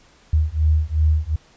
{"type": "beating tone pair", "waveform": "sine", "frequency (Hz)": [76.2, 78.9], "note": ["D#2", "D#2"], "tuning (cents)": [-36, 25], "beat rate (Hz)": 2.7, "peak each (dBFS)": -18, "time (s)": [0.33, 1.36], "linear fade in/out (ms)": 5, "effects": ["pink hiss -53 dBFS RMS until 1.56 s", "resampled to 16000 Hz"]}